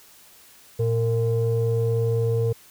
sine tone pair together, 114.9 / 459.1 Hz, A#2 / A#4, -25 / -26 cents, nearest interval 2 octaves, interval 2399 cents, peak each -20 / -22 dBFS, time 0.79-2.53 s, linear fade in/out 10 ms, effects tanh soft clip ceiling -14 dBFS + white hiss -51 dBFS RMS until 2.7 s

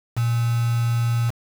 sine tone with quantisation, 117.5 Hz, A#2, 14 cents sharp, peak -18 dBFS, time 0.16-1.31 s, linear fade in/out 20 ms, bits 5, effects none

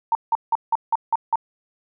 sine tone bursts, 914 Hz, A#5, 34 cents flat, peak -15 dBFS, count 7, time 0.12-1.357 s, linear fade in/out 2 ms, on 31 ms, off 170 ms, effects none

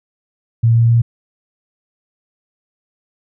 sine tone with pitch steps, 115.3 / 116.17 / 117.04 Hz, A#2 / A#2 / A#2, -19 / -6 / +7 cents, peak -8 dBFS, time 0.63-1.02 s, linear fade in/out 10 ms, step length 130 ms, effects none

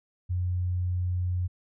sine tone, 90 Hz, F#2, 47 cents flat, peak -25 dBFS, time 0.29-1.48 s, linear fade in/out 20 ms, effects none

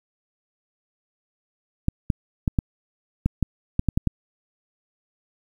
clicks, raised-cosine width 5 ms, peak -7 dBFS, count 10, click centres 1.884 / 2.102 / 2.478 / 2.588 / 3.26 / 3.427 / 3.794 / 3.887 / 3.975 / 4.073 s, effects 8-bit

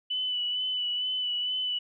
sine tone with vibrato, 2984 Hz, F#7, 14 cents sharp, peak -27 dBFS, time 0.1-1.79 s, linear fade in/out 10 ms, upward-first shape sine, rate 2.2 Hz, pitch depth 25 cents each way, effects none

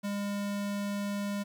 square tone, 202.5 Hz, G#3, 43 cents flat, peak -32 dBFS, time 0.03-1.44 s, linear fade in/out 20 ms, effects 10-bit

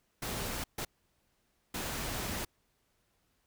pink noise bursts at uneven times, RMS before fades -37 dBFS, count 3, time 0.22-0.64 / 0.78-0.85 / 1.74-2.45 s, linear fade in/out 5 ms, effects pink hiss -75 dBFS RMS until 3.46 s

